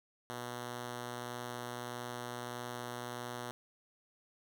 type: tone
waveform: 5% pulse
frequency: 121.6 Hz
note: B2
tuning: 26 cents flat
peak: -29 dBFS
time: 0.3-3.51 s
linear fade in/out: 0 ms
effects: none